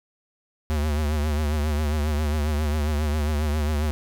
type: tone with vibrato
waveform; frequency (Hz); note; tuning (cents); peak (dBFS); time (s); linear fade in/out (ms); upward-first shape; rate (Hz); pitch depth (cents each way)
square; 75.3; D2; +44; -22; 0.7-3.91; 0; triangle; 7.4; 84
effects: none